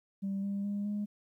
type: tone with pitch steps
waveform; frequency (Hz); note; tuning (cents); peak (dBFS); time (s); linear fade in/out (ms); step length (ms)
sine; 196 / 199.54 / 203.1 / 206.8; G3 / G3 / G#3 / G#3; 0 / +31 / -38 / -7; -30; 0.22-1.06; 20; 210
effects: tanh soft clip ceiling -29 dBFS + 12-bit